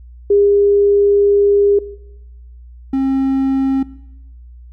sine / triangle tone pair in turn, 404.9 / 268.2 Hz, G#4 / C4, -44 / +43 cents, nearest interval perfect fifth, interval 713 cents, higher first, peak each -8 / -11 dBFS, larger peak first, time 0.3-1.79 / 2.93-3.83 s, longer first, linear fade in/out 5 ms, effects noise-tail reverb RT60 0.9 s tail -19 dB re dry + added 60 Hz sine -35 dBFS peak until 4.72 s

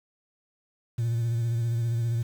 sine tone with vibrato, 116.7 Hz, A#2, 2 cents sharp, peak -21 dBFS, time 0.98-2.23 s, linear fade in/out 10 ms, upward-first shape sine, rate 15 Hz, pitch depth 39 cents each way, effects tanh soft clip ceiling -23 dBFS + 8-bit

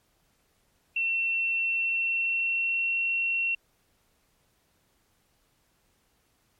sine tone with pitch glide, 2704 to 2724 Hz, E7 to F7, +43 to -44 cents, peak -24 dBFS, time 0.96-3.55 s, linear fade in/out 5 ms, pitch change +13 cents, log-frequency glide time 1.71-2.99 s, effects pink hiss -69 dBFS RMS until 6.59 s + MP3 64 kbps

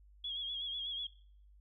sine tone with vibrato, 3314 Hz, G#7, 4 cents flat, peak -37 dBFS, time 0.24-1.07 s, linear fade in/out 5 ms, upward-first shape sine, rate 8.1 Hz, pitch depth 55 cents each way, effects noise-tail reverb RT60 0.6 s tail -22 dB re dry + added 50 Hz sine -58 dBFS peak until 1.6 s

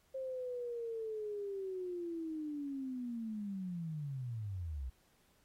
sine linear sweep, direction down, 533 to 59.9 Hz, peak -38 dBFS, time 0.14-4.9 s, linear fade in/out 10 ms, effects pink hiss -72 dBFS RMS until 5.44 s + AAC 48 kbps

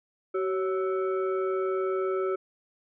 sine tone with frequency modulation, 380 Hz, F#4, 46 cents sharp, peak -25 dBFS, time 0.34-2.36 s, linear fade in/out 10 ms, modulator 933 Hz, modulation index 0.71, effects none

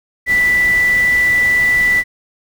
sine tone in noise, 1975.5 Hz, B6, in tune, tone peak -10 dBFS, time 0.26-2.04 s, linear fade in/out 50 ms, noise pink, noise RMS -28 dBFS, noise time 0.26-2.04 s, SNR +15 dB, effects none

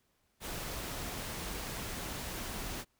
pink noise, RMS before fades -40 dBFS, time 0.4-2.85 s, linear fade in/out 50 ms, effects pink hiss -75 dBFS RMS until 2.99 s

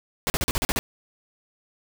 pink noise bursts, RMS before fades -24 dBFS, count 8, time 0.27-0.79 s, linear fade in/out 0 ms, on 30 ms, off 40 ms, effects none

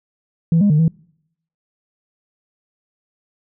sine tone with pitch steps, 165.4 / 204.5 / 151.2 / 162.4 Hz, E3 / G#3 / D#3 / E3, +6 / -26 / -49 / -26 cents, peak -9 dBFS, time 0.52-0.88 s, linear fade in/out 2 ms, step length 90 ms, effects noise-tail reverb RT60 0.7 s tail -26 dB re dry + tanh soft clip ceiling -8 dBFS

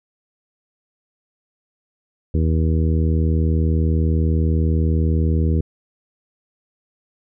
harmonic tone, 80 Hz, D#2, 49 cents sharp, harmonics 1 / 2 / 3 / 4 / 5 / 6, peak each -16 / -22 / -26 / -28 / -30 / -32 dBFS, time 2.34-5.61 s, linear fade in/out 5 ms, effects none

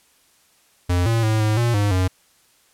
square tone with pitch steps, 88.7 / 114.6 / 109.4 / 107.6 / 118.6 / 102.6 / 92.4 Hz, F2 / A#2 / A2 / A2 / A#2 / G#2 / F#2, +27 / -29 / -9 / -38 / +30 / -21 / -2 cents, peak -17 dBFS, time 0.89-2.08 s, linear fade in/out 10 ms, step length 170 ms, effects white hiss -58 dBFS RMS until 2.73 s + low-pass 12000 Hz 12 dB/octave

